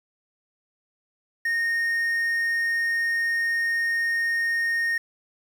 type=tone with quantisation; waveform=triangle; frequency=1848 Hz; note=A#6; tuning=16 cents flat; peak=-20 dBFS; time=1.45-4.98 s; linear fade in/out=5 ms; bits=8; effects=none